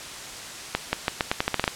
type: accelerating click train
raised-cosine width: 0.3 ms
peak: -5 dBFS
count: 11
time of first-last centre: 0.75-1.678 s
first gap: 180 ms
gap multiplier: 0.84
effects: white hiss -37 dBFS RMS until 1.75 s + low-pass 8000 Hz 12 dB/octave